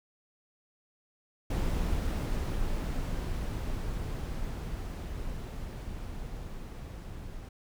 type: noise with level ramp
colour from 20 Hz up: brown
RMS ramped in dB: -29 to -42 dBFS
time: 1.5-7.49 s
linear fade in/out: 5 ms
effects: none